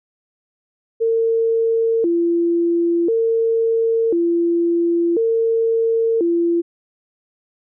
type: tone with vibrato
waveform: sine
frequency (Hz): 393.5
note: G4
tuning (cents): +7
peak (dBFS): -14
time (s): 1-6.62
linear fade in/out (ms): 20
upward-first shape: square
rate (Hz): 0.48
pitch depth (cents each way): 250
effects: none